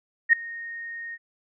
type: tone with ADSR envelope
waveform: sine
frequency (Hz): 1855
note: A#6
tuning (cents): -9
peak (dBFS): -10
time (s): 0.29-1.18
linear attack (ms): 39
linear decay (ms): 5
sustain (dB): -23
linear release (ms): 43
effects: none